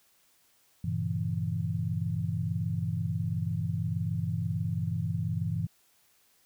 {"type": "chord", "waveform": "sine", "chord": "G diminished seventh", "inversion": "none", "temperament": "equal", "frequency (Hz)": [98, 116.54, 138.59, 164.81], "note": ["G2", "Bb2", "Db3", "Fb3"], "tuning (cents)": [0, 0, 0, 0], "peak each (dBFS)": [-33, -34, -37, -32], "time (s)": [0.84, 5.67], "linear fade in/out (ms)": 5, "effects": ["white hiss -66 dBFS RMS until 6.45 s"]}